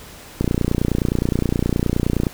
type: click train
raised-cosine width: 3 ms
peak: -5 dBFS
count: 56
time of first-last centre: 0.41-2.268 s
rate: 29.6 Hz
effects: pink hiss -40 dBFS RMS until 2.33 s